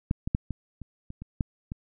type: clicks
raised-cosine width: 5 ms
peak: -12 / -17 / -11 / -19 / -27 / -26 / -26 / -13 / -21 dBFS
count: 9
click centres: 0.111 / 0.275 / 0.349 / 0.507 / 0.817 / 1.104 / 1.22 / 1.408 / 1.719 s
effects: none